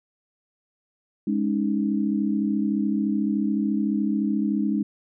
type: chord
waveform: sine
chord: Ab suspended fourth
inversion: none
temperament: equal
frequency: 207.7 / 277.2 / 311.1 Hz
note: Ab3 / Db4 / Eb4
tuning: 0 / 0 / 0 cents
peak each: -23 / -27 / -27 dBFS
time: 1.27-4.83 s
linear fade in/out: 5 ms
effects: none